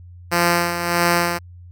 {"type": "tone with tremolo", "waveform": "5% pulse", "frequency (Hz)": 172.8, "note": "F3", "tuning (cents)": -18, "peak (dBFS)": -3, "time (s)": [0.31, 1.39], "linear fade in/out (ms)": 20, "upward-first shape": "sine", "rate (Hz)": 1.6, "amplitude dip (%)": 60, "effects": ["added 88 Hz sine -38 dBFS peak until 1.71 s"]}